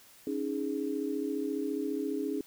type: chord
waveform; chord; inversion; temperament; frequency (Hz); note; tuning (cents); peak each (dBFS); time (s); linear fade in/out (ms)
sine; C# suspended second; none; just; 277.2 / 311.8 / 415.8; C#4 / D#4 / G#4; 0 / +4 / +2; -34 / -35 / -35; 0.27-2.41; 2
effects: white hiss -57 dBFS RMS until 2.46 s